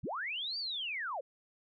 sine linear two-way sweep, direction up then down, 53.8 to 4732 to 470 Hz, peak -35 dBFS, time 0.03-1.21 s, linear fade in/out 10 ms, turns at 0.58 s, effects none

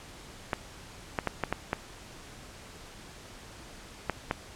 clicks, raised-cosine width 0.5 ms, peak -12 dBFS, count 8, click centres 0.532 / 1.188 / 1.273 / 1.437 / 1.526 / 1.731 / 4.097 / 4.311 s, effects pink hiss -48 dBFS RMS until 4.55 s + low-pass 9000 Hz 12 dB/octave

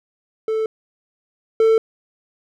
triangle tone pair in turn, 440 / 445.9 Hz, A4 / A4, 0 / +23 cents, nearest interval unison, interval 23 cents, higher second, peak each -16 / -9 dBFS, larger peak second, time 0.48-0.66 / 1.6-1.78 s, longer neither, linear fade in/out 2 ms, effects none

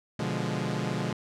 sawtooth chord, B diminished seventh, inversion none, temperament equal, 123.47 / 146.83 / 174.61 / 207.7 Hz, B2 / D3 / F3 / Ab3, 0 / 0 / 0 / 0 cents, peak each -30 dBFS, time 0.19-1.13 s, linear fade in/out 5 ms, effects low-pass 7000 Hz 12 dB/octave

